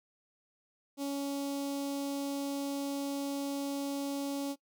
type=tone with notch filter; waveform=sawtooth; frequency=280 Hz; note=C#4; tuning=18 cents sharp; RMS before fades=-35 dBFS; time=0.97-4.56 s; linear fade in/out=50 ms; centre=1700 Hz; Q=0.58; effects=noise-tail reverb RT60 0.1 s tail -19 dB re dry